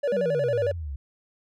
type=tone with vibrato; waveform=triangle; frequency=526 Hz; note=C5; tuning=9 cents sharp; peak=-20 dBFS; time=0.03-0.72 s; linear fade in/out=10 ms; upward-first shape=square; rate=11 Hz; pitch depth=150 cents each way
type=exponential sweep; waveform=sine; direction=down; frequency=207.7 to 65.41 Hz; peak=-30 dBFS; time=0.12-0.96 s; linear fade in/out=5 ms
effects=none